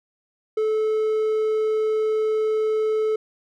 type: tone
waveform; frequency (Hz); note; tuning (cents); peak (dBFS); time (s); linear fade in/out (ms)
triangle; 434.4; A4; -22; -17; 0.57-3.16; 5
effects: none